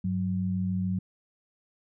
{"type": "tone pair together", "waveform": "sine", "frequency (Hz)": [98, 185], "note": ["G2", "F#3"], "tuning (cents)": [0, 0], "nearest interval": "major seventh", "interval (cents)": 1100, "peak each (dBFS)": [-31, -27], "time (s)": [0.04, 0.99], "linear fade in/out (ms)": 5, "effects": []}